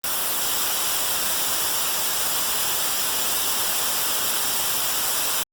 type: noise with comb filter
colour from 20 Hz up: white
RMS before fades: -23 dBFS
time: 0.04-5.43 s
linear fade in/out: 0 ms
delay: 0.46 ms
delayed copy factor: -0.5
effects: Opus 24 kbps